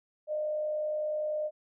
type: tone with frequency modulation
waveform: sine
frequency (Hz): 609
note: D#5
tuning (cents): -37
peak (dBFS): -29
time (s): 0.27-1.51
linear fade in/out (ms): 50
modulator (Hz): 50.4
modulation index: 0.27
effects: none